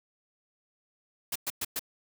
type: noise bursts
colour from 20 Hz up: white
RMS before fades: -32 dBFS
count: 4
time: 1.32-1.794 s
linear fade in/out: 5 ms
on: 36 ms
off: 110 ms
effects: none